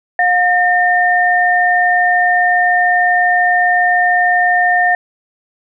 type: tone pair together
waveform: sine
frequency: 716 / 1813.6 Hz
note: F5 / A#6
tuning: +43 / -48 cents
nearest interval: octave + major third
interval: 1609 cents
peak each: -12 dBFS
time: 0.19-4.95 s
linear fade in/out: 2 ms
effects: none